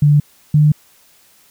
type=tone pair in turn; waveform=sine; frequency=146.83 / 150.09 Hz; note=D3 / D3; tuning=0 / +38 cents; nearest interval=unison; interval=38 cents; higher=second; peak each=-7 dBFS; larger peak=neither; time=0.02-0.2 / 0.54-0.72 s; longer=neither; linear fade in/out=5 ms; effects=white hiss -51 dBFS RMS until 1.5 s